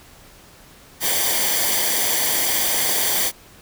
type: noise with comb filter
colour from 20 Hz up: white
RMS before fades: -20 dBFS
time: 1-3.32 s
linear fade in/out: 50 ms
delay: 0.75 ms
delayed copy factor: -0.65
effects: pink hiss -47 dBFS RMS until 3.61 s